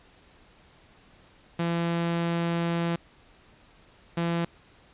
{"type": "tone pair in turn", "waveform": "sawtooth", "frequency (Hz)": [169.4, 169.4], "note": ["E3", "E3"], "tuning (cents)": [48, 48], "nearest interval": "unison", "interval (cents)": 0, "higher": "neither", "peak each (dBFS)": -21, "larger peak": "neither", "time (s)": [[1.59, 2.96], [4.17, 4.45]], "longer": "first", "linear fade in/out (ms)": 5, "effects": ["pink hiss -57 dBFS RMS until 4.93 s", "resampled to 8000 Hz"]}